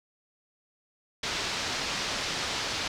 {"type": "low-pass noise", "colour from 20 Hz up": "white", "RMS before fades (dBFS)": -32, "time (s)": [1.23, 2.88], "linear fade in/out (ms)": 5, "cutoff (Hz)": 5500, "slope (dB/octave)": 24, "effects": []}